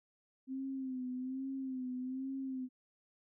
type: tone with vibrato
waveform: sine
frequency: 260.3 Hz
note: C4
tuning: 9 cents flat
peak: -37 dBFS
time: 0.47-2.69 s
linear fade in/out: 50 ms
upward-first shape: sine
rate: 1.2 Hz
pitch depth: 57 cents each way
effects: none